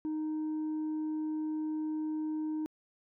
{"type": "tone", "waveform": "sine", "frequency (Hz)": 309.9, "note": "D#4", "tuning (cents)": -7, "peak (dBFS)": -29, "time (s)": [0.05, 2.66], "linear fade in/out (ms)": 0, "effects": ["tanh soft clip ceiling -31 dBFS"]}